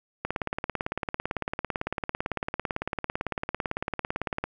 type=click train; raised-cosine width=0.5 ms; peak=-13 dBFS; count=76; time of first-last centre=0.25-4.44 s; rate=17.9 Hz; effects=none